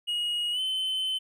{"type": "tone with pitch glide", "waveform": "triangle", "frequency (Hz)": [2887, 3059], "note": ["F#7", "G7"], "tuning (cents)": [-43, -43], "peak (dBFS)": -25, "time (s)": [0.07, 1.19], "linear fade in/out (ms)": 20, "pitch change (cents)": 100, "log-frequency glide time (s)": [0.52, 0.6], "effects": []}